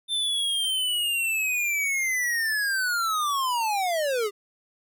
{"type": "linear sweep", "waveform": "square", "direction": "down", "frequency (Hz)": [3582, 390.9], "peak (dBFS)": -24, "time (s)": [0.08, 4.31], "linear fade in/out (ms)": 50, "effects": []}